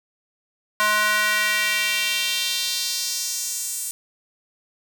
square tone with high-pass filter sweep, 211.4 Hz, G#3, 31 cents sharp, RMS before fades -23 dBFS, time 0.8-3.91 s, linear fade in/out 0 ms, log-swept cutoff 1200 to 8600 Hz, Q 2, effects none

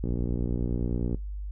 click train, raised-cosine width 3 ms, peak -17 dBFS, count 67, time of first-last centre 0.04-1.146 s, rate 59.7 Hz, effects noise-tail reverb RT60 0.2 s tail -22 dB re dry + added 50 Hz sine -32 dBFS peak until 1.51 s

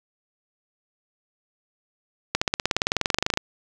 accelerating click train, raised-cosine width 0.2 ms, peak -3 dBFS, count 22, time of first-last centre 2.35-3.374 s, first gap 65 ms, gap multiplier 0.97, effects none

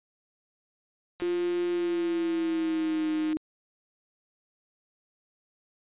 click train, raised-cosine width 0.3 ms, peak -26 dBFS, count 380, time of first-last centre 1.2-3.329 s, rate 178 Hz
sine tone with pitch glide, 349.2 to 311.1 Hz, F4 to D#4, 0 to 0 cents, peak -25 dBFS, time 1.22-3.37 s, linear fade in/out 0 ms, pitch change -200 cents, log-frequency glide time 1.69-3.1 s
effects resampled to 8000 Hz

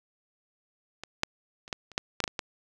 clicks, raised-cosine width 0.2 ms, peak -21 / -7 / -28 / -13 / -30 / -9 / -10 / -7 / -16 / -13 dBFS, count 10, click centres 1.036 / 1.234 / 1.679 / 1.728 / 1.917 / 1.979 / 2.203 / 2.24 / 2.278 / 2.392 s, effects none

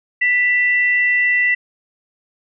sine tone pair together, 1975.5 / 2702 Hz, B6 / E7, 0 / +42 cents, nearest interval perfect fourth, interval 542 cents, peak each -13 / -23 dBFS, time 0.21-1.55 s, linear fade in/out 10 ms, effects none

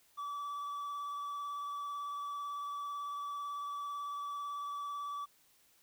triangle tone with vibrato, 1152 Hz, D6, 34 cents flat, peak -36 dBFS, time 0.17-5.26 s, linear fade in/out 20 ms, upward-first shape square, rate 18 Hz, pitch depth 12 cents each way, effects white hiss -68 dBFS RMS until 5.82 s

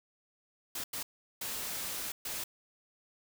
white noise bursts at uneven times, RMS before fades -38 dBFS, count 4, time 0.75-0.84 / 0.93-1.03 / 1.41-2.12 / 2.25-2.44 s, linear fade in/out 5 ms, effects none

